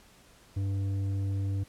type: tone with tanh clipping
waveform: sine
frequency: 98 Hz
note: G2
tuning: in tune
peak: -29 dBFS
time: 0.56-1.64 s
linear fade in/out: 10 ms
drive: 8 dB
effects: pink hiss -58 dBFS RMS until 1.68 s + low-pass 12000 Hz 12 dB/octave